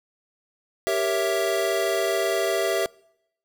square chord, G diminished seventh, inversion none, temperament equal, 392 / 466.2 / 554.4 / 659.3 Hz, G4 / Bb4 / Db5 / Fb5, 0 / 0 / 0 / 0 cents, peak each -27 / -31 / -31 / -25 dBFS, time 0.87-2.86 s, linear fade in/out 0 ms, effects noise-tail reverb RT60 0.8 s tail -25 dB re dry

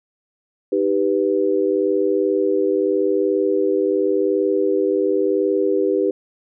sine chord, Eb augmented, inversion none, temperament equal, 311.1 / 392 / 493.9 Hz, Eb4 / G4 / B4, 0 / 0 / 0 cents, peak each -22 / -18 / -21 dBFS, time 0.72-6.11 s, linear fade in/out 5 ms, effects none

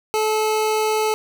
25% pulse tone, 432.8 Hz, A4, 29 cents flat, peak -14 dBFS, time 0.14-1.14 s, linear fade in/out 0 ms, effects none

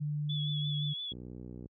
sine tone with pitch glide, 148.4 to 147.2 Hz, D3 to D3, +18 to +4 cents, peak -31 dBFS, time 0-0.94 s, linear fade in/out 20 ms, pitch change -14 cents, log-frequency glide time 0.6-0.67 s
sine tone with vibrato, 3413 Hz, G#7, 47 cents sharp, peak -36 dBFS, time 0.29-1.13 s, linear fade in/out 10 ms, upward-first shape sine, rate 5.8 Hz, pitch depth 34 cents each way
click train, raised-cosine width 3 ms, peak -32 dBFS, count 34, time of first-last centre 1.12-1.658 s, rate 61.3 Hz
effects high-pass 60 Hz 12 dB/octave

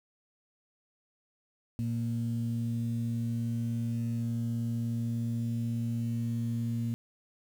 sine tone pair together, 116.54 / 233.1 Hz, A#2 / A#3, 0 / 0 cents, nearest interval octave, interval 1200 cents, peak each -30 / -32 dBFS, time 1.79-6.94 s, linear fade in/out 0 ms, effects tanh soft clip ceiling -23 dBFS + 9-bit

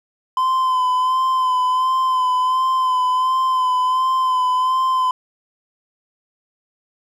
triangle tone with vibrato, 1024 Hz, C6, 38 cents flat, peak -13 dBFS, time 0.37-5.11 s, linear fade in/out 2 ms, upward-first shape sine, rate 1.4 Hz, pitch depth 28 cents each way, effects none

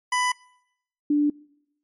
25% pulse / sine tone pair in turn, 995 / 293.6 Hz, B5 / D4, +13 / 0 cents, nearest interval octave + major sixth, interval 2113 cents, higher first, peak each -17 dBFS, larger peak neither, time 0.12-0.32 / 1.1-1.3 s, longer neither, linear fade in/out 5 ms, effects noise-tail reverb RT60 0.8 s tail -25 dB re dry + MP3 48 kbps

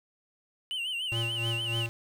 triangle tone with vibrato, 2912 Hz, F#7, 28 cents flat, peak -29 dBFS, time 0.71-1.86 s, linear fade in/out 0 ms, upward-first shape sine, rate 6.8 Hz, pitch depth 110 cents each way
square tone with tremolo, 115.6 Hz, A#2, 14 cents flat, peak -30 dBFS, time 1.12-1.89 s, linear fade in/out 0 ms, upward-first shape sine, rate 3.4 Hz, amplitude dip 65%
effects none

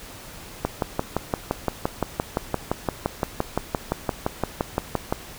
click train, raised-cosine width 1 ms, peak -7 dBFS, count 27, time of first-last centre 0.65-5.125 s, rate 5.81 Hz, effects pink hiss -41 dBFS RMS until 5.38 s

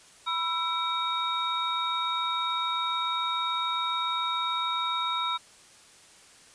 sine tone cluster, 984 / 1331 / 2304 / 3747 Hz, B5 / E6 / D7 / A#7, -7 / +16 / -34 / +8 cents, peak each -32 / -30 / -39 / -31 dBFS, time 0.26-5.38 s, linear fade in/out 20 ms, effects white hiss -54 dBFS RMS until 6.54 s + resampled to 22050 Hz

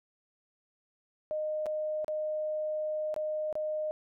sine tone with dropouts, 615 Hz, D#5, 20 cents flat, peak -30 dBFS, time 1.31-3.91 s, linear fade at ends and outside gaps 0 ms, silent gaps 1.659-1.665 / 2.045-2.081 / 3.142-3.163 / 3.527-3.554 s, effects none

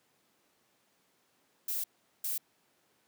violet noise bursts at uneven times, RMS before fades -34 dBFS, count 2, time 1.68-1.84 / 2.24-2.38 s, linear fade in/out 5 ms, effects pink hiss -71 dBFS RMS until 3.07 s + high-pass 200 Hz 12 dB/octave

